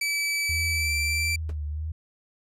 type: tone with pitch glide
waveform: sawtooth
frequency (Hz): 2304 to 2342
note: D7 to D7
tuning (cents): -34 to -5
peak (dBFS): -21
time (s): 0.01-1.36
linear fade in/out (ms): 5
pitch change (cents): +29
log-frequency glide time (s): 0.71-0.94
type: tone with vibrato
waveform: sine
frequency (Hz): 77.78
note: D#2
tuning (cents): 0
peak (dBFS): -28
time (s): 0.49-1.92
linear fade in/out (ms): 5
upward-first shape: triangle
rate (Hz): 1.5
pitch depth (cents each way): 96
type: noise with exponential decay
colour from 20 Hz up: brown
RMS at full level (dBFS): -32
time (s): 1.49-1.56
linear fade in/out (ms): 2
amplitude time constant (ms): 15
effects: low-pass 12000 Hz 12 dB/octave